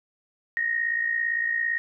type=tone with amplitude modulation; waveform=sine; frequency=1864.7 Hz; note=A#6; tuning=in tune; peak=-20 dBFS; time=0.57-1.78 s; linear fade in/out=0 ms; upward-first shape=sine; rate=57.7 Hz; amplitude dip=65%; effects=none